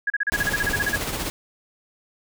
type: tone bursts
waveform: sine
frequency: 1661.2 Hz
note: G#6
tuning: in tune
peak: -19 dBFS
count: 14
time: 0.07-0.959 s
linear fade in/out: 5 ms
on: 31 ms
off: 35 ms
type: noise with tremolo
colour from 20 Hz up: pink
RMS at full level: -26 dBFS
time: 0.32-1.3 s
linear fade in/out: 0 ms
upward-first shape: sine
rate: 16 Hz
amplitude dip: 45%
effects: none